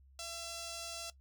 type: tone with notch filter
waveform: 5% pulse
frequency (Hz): 674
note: E5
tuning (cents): +38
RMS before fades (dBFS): -44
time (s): 0.19-1.1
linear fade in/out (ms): 2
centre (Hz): 1900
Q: 1.8
effects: noise-tail reverb RT60 0.1 s tail -17 dB re dry + added 67 Hz sine -59 dBFS peak until 1.2 s